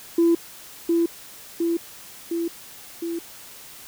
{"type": "tone with echo", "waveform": "sine", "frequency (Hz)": 337, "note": "E4", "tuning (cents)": 38, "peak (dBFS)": -13, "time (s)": [0.18, 0.35], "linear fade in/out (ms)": 5, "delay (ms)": 710, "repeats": 4, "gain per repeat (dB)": -3, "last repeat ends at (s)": 3.19, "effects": ["tanh soft clip ceiling -11 dBFS", "white hiss -43 dBFS RMS until 3.87 s"]}